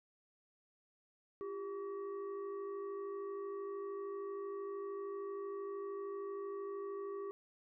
sine tone with frequency modulation, 398.5 Hz, G4, 28 cents sharp, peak -40 dBFS, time 1.41-7.31 s, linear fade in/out 0 ms, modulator 744 Hz, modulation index 0.62, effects none

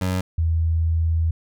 25% pulse / sine tone pair in turn, 92.5 / 81.74 Hz, F#2 / E2, 0 / -14 cents, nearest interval major second, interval 214 cents, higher first, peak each -17 dBFS, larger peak neither, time 0.01-0.21 / 0.38-1.31 s, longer second, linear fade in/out 5 ms, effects none

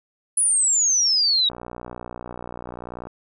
sine exponential sweep, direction down, 10140 to 3772 Hz, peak -16 dBFS, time 0.37-1.49 s, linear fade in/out 5 ms
click train, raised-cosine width 1 ms, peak -20 dBFS, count 96, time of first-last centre 1.5-3.07 s, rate 60.5 Hz
effects none

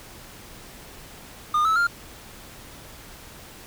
triangle tone with pitch steps, 1217 / 1304.3 / 1398 Hz, D#6 / E6 / F6, -39 / -19 / +1 cents, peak -16 dBFS, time 1.54-1.87 s, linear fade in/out 5 ms, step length 110 ms, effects pink hiss -44 dBFS RMS until 3.66 s

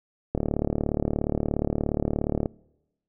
click train, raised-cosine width 2 ms, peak -11 dBFS, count 79, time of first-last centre 0.35-2.458 s, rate 37 Hz, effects noise-tail reverb RT60 1.0 s tail -26 dB re dry

